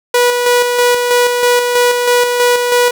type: tone with tremolo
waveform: sawtooth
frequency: 487.9 Hz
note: B4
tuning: 21 cents flat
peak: -4 dBFS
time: 0.14-2.91 s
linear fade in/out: 5 ms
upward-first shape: square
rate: 3.1 Hz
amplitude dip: 40%
effects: none